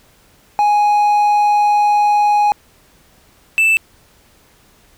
triangle tone pair in turn, 830.6 / 2644 Hz, G#5 / E7, 0 / +5 cents, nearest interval octave + minor sixth, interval 2005 cents, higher second, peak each -8 dBFS, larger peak neither, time 0.59-2.52 / 3.58-3.77 s, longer first, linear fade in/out 0 ms, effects pink hiss -51 dBFS RMS until 4.97 s

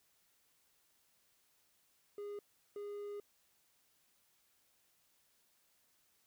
triangle tone bursts at uneven times, 410 Hz, G#4, 22 cents flat, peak -40 dBFS, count 2, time 2.18-2.39 / 2.76-3.2 s, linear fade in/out 2 ms, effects white hiss -74 dBFS RMS until 6.26 s

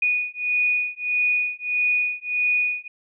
sine beating tone pair, 2467 / 2468.6 Hz, D#7 / D#7, -15 / -14 cents, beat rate 1.6 Hz, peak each -23 dBFS, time 0.02-2.88 s, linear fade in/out 5 ms, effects none

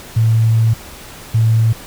sine tone pair in turn, 112.6 / 112.6 Hz, A2 / A2, +40 / +40 cents, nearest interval unison, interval 0 cents, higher neither, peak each -9 dBFS, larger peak neither, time 0.16-0.74 / 1.34-1.73 s, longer first, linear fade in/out 10 ms, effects pink hiss -35 dBFS RMS until 1.86 s

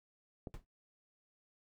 click, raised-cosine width 2 ms, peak -29 dBFS, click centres 0.472 s
brown noise with exponential decay, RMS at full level -39 dBFS, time 0.54-0.65 s, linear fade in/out 0 ms, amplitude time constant 23 ms
effects noise-tail reverb RT60 0.1 s tail -18 dB re dry

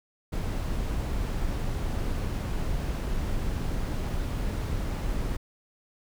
brown noise, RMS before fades -29 dBFS, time 0.32-5.37 s, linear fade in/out 10 ms, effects none

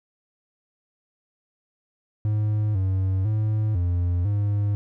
triangle tone with pitch steps, 106.2 / 94.9 / 107.6 / 87.9 / 102.6 Hz, G#2 / F#2 / A2 / F2 / G#2, +39 / +44 / -38 / +12 / -21 cents, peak -18 dBFS, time 2.25-4.75 s, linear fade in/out 0 ms, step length 500 ms, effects none

